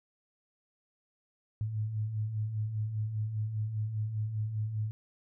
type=beating tone pair; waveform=sine; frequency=103.83 / 108.83 Hz; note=G#2 / A2; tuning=0 / -19 cents; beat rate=5 Hz; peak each=-40 / -31 dBFS; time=1.61-4.91 s; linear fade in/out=0 ms; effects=none